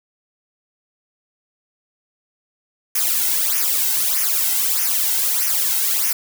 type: noise with flanger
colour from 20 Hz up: blue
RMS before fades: -19 dBFS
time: 2.95-6.13 s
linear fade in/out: 5 ms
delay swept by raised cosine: 0.24 to 1.74 ms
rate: 1.6 Hz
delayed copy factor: -0.8
effects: none